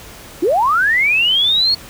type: linear sweep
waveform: sine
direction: up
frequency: 297.8 to 4392 Hz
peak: -11 dBFS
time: 0.42-1.75 s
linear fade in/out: 10 ms
effects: pink hiss -37 dBFS RMS until 1.89 s